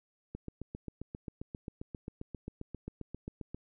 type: click train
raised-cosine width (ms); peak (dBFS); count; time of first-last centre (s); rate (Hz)
3; -27; 25; 0.35-3.546; 7.51
effects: none